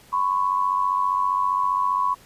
sine tone pair together, 1004.9 / 1100 Hz, B5 / C#6, +30 / -14 cents, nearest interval major second, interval 156 cents, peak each -22 dBFS, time 0.12-2.15 s, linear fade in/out 20 ms, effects pink hiss -51 dBFS RMS until 2.25 s + resampled to 32000 Hz

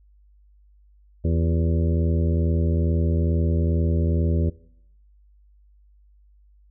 harmonic tone with a mistuned harmonic, 82.3 Hz, E2, 2 cents flat, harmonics 1 / 2 / 3 / 4 / 5 / 6 / 7, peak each -20 / -26 / -30 / -32 / -34 / -36 / -37 dBFS, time 1.24-4.5 s, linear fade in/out 10 ms, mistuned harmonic 4, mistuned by +64 cents, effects noise-tail reverb RT60 0.7 s tail -20 dB re dry + added 50 Hz sine -52 dBFS peak until 6.7 s

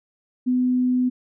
sine tone, 251.3 Hz, B3, 30 cents sharp, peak -17 dBFS, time 0.46-1.1 s, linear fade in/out 20 ms, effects none

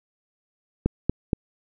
click train, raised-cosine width 3 ms, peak -7 dBFS, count 3, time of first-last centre 0.86-1.332 s, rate 4.24 Hz, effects none

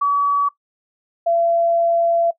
sine tone pair in turn, 1139 / 677.3 Hz, C#6 / E5, +47 / +47 cents, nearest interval major sixth, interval 900 cents, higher first, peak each -14 dBFS, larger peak neither, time 0.01-0.49 / 1.26-2.31 s, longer second, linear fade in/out 10 ms, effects noise-tail reverb RT60 0.1 s tail -18 dB re dry

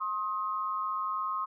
sine tone pair together, 1064.1 / 1261 Hz, C6 / D#6, +29 / +23 cents, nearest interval minor third, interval 294 cents, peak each -32 / -33 dBFS, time 0-1.46 s, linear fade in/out 20 ms, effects none

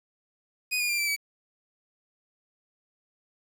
sawtooth tone with pitch steps, 2488 / 2435 / 2384 / 2333 / 2284 Hz, D#7 / D#7 / D7 / D7 / D7, -1 / -38 / +25 / -12 / -49 cents, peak -22 dBFS, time 0.71-1.165 s, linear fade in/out 20 ms, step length 91 ms, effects 9-bit

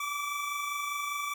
25% pulse tone pair together, 1155 / 1180 Hz, D6 / D6, -29 / +8 cents, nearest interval unison, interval 37 cents, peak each -29 / -36 dBFS, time 0-1.34 s, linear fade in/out 5 ms, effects none

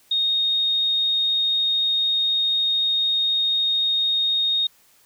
sine tone, 3713 Hz, A#7, 8 cents flat, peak -18 dBFS, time 0.11-4.67 s, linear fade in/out 5 ms, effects white hiss -57 dBFS RMS until 5.05 s

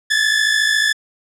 sawtooth tone pair together, 1706 / 1760 Hz, G#6 / A6, +46 / 0 cents, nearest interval minor second, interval 54 cents, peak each -13 dBFS, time 0.1-0.93 s, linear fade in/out 10 ms, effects low-pass 8000 Hz 12 dB/octave

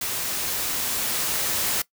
white noise with level ramp, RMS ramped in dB -28 to -24 dBFS, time 0.01-1.82 s, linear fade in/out 5 ms, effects noise-tail reverb RT60 0.1 s tail -20 dB re dry

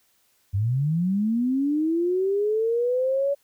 sine linear sweep, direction up, 92.5 to 570 Hz, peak -20 dBFS, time 0.53-3.35 s, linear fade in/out 20 ms, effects white hiss -65 dBFS RMS until 3.43 s

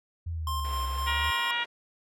sine exponential two-way sweep, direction down then up, 86 to 64.7 to 76.2 Hz, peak -30 dBFS, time 0.26-1.31 s, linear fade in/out 10 ms, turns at 0.84 s
square tone with tremolo, 1056 Hz, C6, 16 cents sharp, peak -31 dBFS, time 0.47-1.51 s, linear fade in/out 2 ms, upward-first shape square, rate 3.9 Hz, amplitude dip 30%
pink band-pass noise, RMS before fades -46 dBFS, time 0.64-1.66 s, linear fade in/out 10 ms, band 480 to 2900 Hz, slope 12 dB/octave
harmonic tone, 474.6 Hz, A#4, 31 cents sharp, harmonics 2 / 3 / 4 / 5 / 6 / 7 / 8, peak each -34 / -35 / -32 / -35 / -34 / -36 / -41 dBFS, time 1.06-1.65 s, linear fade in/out 20 ms
effects none

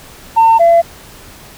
sine tone pair in turn, 904 / 677.2 Hz, A5 / E5, +47 / +46 cents, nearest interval perfect fourth, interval 501 cents, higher first, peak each -3 dBFS, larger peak neither, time 0.36-0.59 / 0.59-0.82 s, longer neither, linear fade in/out 20 ms, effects tanh soft clip ceiling -2 dBFS + pink hiss -37 dBFS RMS until 1.57 s

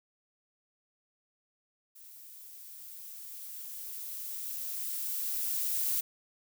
violet noise with level ramp, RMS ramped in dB -52 to -30 dBFS, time 1.95-6.01 s, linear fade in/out 10 ms, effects none

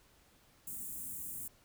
white band-stop noise, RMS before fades -43 dBFS, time 0.67-1.48 s, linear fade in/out 5 ms, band 310 to 7500 Hz, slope 48 dB/octave, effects pink hiss -66 dBFS RMS until 1.64 s

